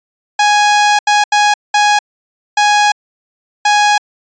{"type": "tone bursts at uneven times", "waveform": "sawtooth", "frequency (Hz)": 830.6, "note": "G#5", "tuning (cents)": 0, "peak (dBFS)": -4, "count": 6, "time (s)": [[0.39, 0.99], [1.07, 1.24], [1.32, 1.54], [1.74, 1.99], [2.57, 2.92], [3.65, 3.98]], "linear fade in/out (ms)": 5, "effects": ["resampled to 16000 Hz"]}